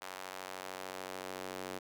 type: tone with high-pass filter sweep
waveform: square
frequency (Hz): 46.72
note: F#1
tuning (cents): +18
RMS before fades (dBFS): -44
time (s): 0.01-1.79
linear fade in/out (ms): 10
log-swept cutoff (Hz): 840 to 370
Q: 0.94
effects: none